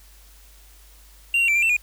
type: tone with pitch steps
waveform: triangle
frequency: 2765 / 2746 / 2336 / 2380 / 2681 / 2445 Hz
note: F7 / F7 / D7 / D7 / E7 / D#7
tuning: -18 / -30 / -10 / +22 / +29 / -31 cents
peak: -15 dBFS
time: 1.34-1.766 s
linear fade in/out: 2 ms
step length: 71 ms
effects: added 50 Hz sine -48 dBFS peak until 1.82 s + white hiss -53 dBFS RMS until 1.82 s